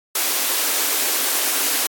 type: high-pass noise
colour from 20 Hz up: white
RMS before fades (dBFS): -20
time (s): 0.15-1.87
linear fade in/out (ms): 5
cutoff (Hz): 250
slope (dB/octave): 96
effects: AAC 64 kbps